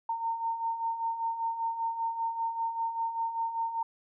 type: beating tone pair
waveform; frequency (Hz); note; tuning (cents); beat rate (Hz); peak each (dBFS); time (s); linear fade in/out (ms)
sine; 910 / 915.1; A#5 / A#5; -42 / -32; 5.1; -37 / -30; 0.09-3.83; 5
effects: none